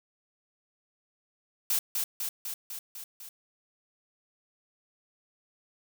blue noise with echo, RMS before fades -27 dBFS, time 1.7-1.79 s, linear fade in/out 2 ms, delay 250 ms, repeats 6, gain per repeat -3 dB, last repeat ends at 3.29 s, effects none

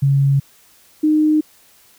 sine tone pair in turn, 138.59 / 307 Hz, C#3 / D#4, 0 / -23 cents, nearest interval octave + major second, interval 1377 cents, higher second, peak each -11 / -11 dBFS, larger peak neither, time 0.02-0.4 / 1.03-1.41 s, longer neither, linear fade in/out 10 ms, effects white hiss -51 dBFS RMS until 1.98 s

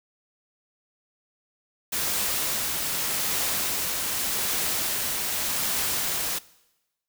white noise with tremolo, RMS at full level -26 dBFS, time 1.92-6.39 s, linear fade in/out 10 ms, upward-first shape triangle, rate 0.84 Hz, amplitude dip 25%, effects noise-tail reverb RT60 1.0 s tail -21 dB re dry

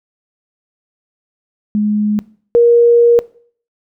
sine tone pair in turn, 209.9 / 472.5 Hz, G#3 / A#4, +19 / +23 cents, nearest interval octave + major second, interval 1404 cents, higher second, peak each -11 / -5 dBFS, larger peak second, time 1.75-2.19 / 2.55-3.19 s, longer second, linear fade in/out 0 ms, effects noise-tail reverb RT60 0.5 s tail -21 dB re dry

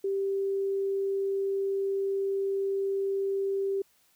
sine tone, 392 Hz, G4, in tune, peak -26 dBFS, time 0.04-3.82 s, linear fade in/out 5 ms, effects white hiss -66 dBFS RMS until 4.15 s

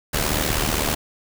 pink noise with amplitude modulation, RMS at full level -19 dBFS, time 0.13-0.95 s, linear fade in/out 10 ms, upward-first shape sine, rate 75.5 Hz, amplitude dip 70%, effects none

